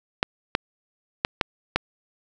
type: clicks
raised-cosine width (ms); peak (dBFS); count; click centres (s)
0.3; -3; 5; 0.229 / 0.551 / 1.249 / 1.412 / 1.76
effects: none